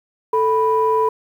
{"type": "tone pair together", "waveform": "sine", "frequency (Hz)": [440.3, 987], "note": ["A4", "B5"], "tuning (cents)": [1, -1], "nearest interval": "octave + major second", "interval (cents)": 1398, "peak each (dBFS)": -16, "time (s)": [0.33, 1.09], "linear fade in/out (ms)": 5, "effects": ["tanh soft clip ceiling -6 dBFS", "8-bit"]}